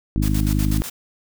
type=harmonic tone; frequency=51.4 Hz; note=G#1; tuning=17 cents flat; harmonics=1 / 2 / 3 / 4 / 5 / 6; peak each=-20 / -23 / -25 / -26 / -27 / -28 dBFS; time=0.16-0.82 s; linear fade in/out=0 ms
type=noise with tremolo; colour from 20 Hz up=white; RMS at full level=-31 dBFS; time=0.22-0.9 s; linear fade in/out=10 ms; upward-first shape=square; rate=8.1 Hz; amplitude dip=75%
effects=none